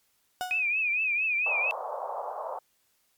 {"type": "tone with exponential decay", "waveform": "35% pulse", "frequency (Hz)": 733, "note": "F#5", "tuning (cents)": -16, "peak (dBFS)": -25, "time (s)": [0.41, 0.71], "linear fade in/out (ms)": 0, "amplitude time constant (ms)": 65}
{"type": "tone with vibrato", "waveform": "sine", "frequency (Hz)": 2489, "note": "D#7", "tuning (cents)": 0, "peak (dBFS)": -24, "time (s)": [0.51, 1.71], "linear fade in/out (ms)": 0, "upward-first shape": "triangle", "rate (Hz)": 4.4, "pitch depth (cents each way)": 120}
{"type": "band-pass noise", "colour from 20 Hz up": "pink", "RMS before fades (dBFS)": -35, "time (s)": [1.46, 2.59], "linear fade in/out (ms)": 5, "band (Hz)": [530, 1100], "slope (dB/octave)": 48}
{"effects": ["white hiss -70 dBFS RMS until 3.17 s", "MP3 96 kbps"]}